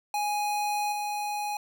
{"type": "tone with level steps", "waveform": "square", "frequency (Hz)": 830.6, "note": "G#5", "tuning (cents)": 0, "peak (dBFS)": [-27, -30], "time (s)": [0.14, 1.57], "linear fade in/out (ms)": 2, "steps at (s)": 0.92, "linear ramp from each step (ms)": 5, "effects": []}